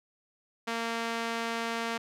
sawtooth tone with band-pass filter, 230.1 Hz, A#3, 22 cents flat, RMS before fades -33 dBFS, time 0.67-1.98 s, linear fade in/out 10 ms, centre 1900 Hz, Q 0.51, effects none

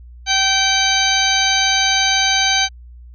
harmonic tone, 774 Hz, G5, 22 cents flat, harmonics 1 / 2 / 3 / 4 / 5 / 6 / 8, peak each -21 / -21 / -21 / -21 / -21 / -21 / -21 dBFS, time 0.26-2.69 s, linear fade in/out 50 ms, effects added 60 Hz sine -36 dBFS peak until 3.14 s

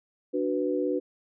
sine chord, B minor, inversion first, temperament equal, 293.7 / 370 / 493.9 Hz, D4 / F#4 / B4, 0 / 0 / 0 cents, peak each -29 dBFS, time 0.33-1 s, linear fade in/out 20 ms, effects none

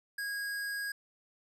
square tone, 1642 Hz, G#6, 20 cents flat, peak -35 dBFS, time 0.18-0.92 s, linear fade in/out 5 ms, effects resampled to 32000 Hz

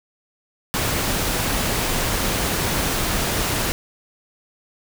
pink noise, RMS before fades -22 dBFS, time 0.74-3.72 s, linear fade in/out 0 ms, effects none

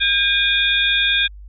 sine tone cluster, 1607 / 2446 / 3364 / 3634 Hz, G6 / D#7 / G#7 / A#7, +43 / -30 / +22 / -45 cents, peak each -20 dBFS, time 0-1.28 s, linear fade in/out 20 ms, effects added 50 Hz sine -35 dBFS peak until 1.48 s

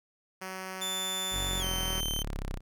5% pulse tone, 188 Hz, F#3, 28 cents sharp, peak -26 dBFS, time 0.41-2.01 s, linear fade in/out 10 ms
sawtooth tone with pitch glide, 3520 to 3100 Hz, A7 to G7, 0 to -20 cents, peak -29 dBFS, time 0.81-2.23 s, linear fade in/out 10 ms, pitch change -220 cents, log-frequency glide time 1.59-1.64 s
sawtooth linear sweep, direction down, 48.58 to 30.87 Hz, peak -29 dBFS, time 1.31-2.61 s, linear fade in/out 50 ms
effects none

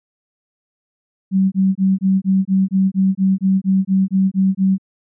sine tone bursts, 191.3 Hz, G3, 42 cents flat, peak -11 dBFS, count 15, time 1.31-4.782 s, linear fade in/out 50 ms, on 210 ms, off 23 ms, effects none

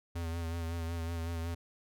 square tone with vibrato, 83.5 Hz, E2, 23 cents sharp, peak -35 dBFS, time 0.15-1.55 s, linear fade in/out 10 ms, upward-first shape sine, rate 5.4 Hz, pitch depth 35 cents each way, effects none

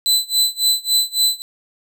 sawtooth tone with tremolo, 4014 Hz, B7, 27 cents sharp, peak -9 dBFS, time 0.06-1.42 s, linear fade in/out 0 ms, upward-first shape sine, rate 3.6 Hz, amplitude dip 95%, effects none

